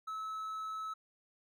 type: tone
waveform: triangle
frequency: 1298 Hz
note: E6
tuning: 27 cents flat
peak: -36 dBFS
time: 0.07-0.94 s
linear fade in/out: 10 ms
effects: none